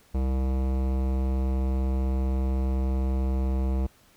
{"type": "tone with hard clipping", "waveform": "sine", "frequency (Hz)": 65.41, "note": "C2", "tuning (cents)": 0, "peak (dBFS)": -25, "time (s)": [0.14, 3.87], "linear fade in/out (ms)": 10, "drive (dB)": 18, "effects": ["pink hiss -59 dBFS RMS until 4.16 s"]}